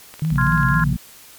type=click train; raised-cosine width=0.3 ms; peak=-22 dBFS; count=13; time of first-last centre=0.14-0.796 s; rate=18.3 Hz
type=tone with vibrato; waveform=sine; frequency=145.9 Hz; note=D3; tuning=11 cents flat; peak=-17 dBFS; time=0.22-0.93 s; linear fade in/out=2 ms; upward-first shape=sine; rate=3.9 Hz; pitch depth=180 cents each way
type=harmonic tone; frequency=58.5 Hz; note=A#1; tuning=7 cents sharp; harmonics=1 / 2 / 3 / 4; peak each=-24 / -29 / -23 / -28 dBFS; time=0.31-0.97 s; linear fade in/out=10 ms
type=chord; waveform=sine; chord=F minor; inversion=second; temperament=equal; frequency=1046.5 / 1396.9 / 1661.2 Hz; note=C6 / F6 / Ab6; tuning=0 / 0 / 0 cents; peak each=-22 dBFS; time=0.38-0.84 s; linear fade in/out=2 ms
effects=white hiss -44 dBFS RMS until 1.38 s + MP3 96 kbps